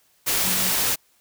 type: tone in noise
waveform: sine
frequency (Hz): 185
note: F#3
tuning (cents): 0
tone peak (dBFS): -32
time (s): 0.44-0.71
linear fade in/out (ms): 20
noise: white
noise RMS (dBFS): -22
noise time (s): 0.26-0.96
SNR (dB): -13
effects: white hiss -62 dBFS RMS until 1.2 s